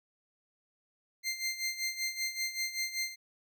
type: tone with tremolo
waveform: 20% pulse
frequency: 2093 Hz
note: C7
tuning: in tune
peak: -25 dBFS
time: 1.23-3.16 s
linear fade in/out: 50 ms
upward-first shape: sine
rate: 5.2 Hz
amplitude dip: 75%
effects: none